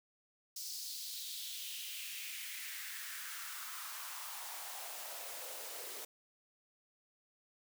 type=noise with high-pass filter sweep; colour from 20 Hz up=white; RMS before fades=-45 dBFS; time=0.56-6.05 s; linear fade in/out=5 ms; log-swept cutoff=5200 to 420 Hz; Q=2.9; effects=none